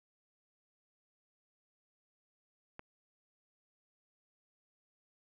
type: click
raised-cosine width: 0.5 ms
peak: -30 dBFS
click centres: 2.794 s
effects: none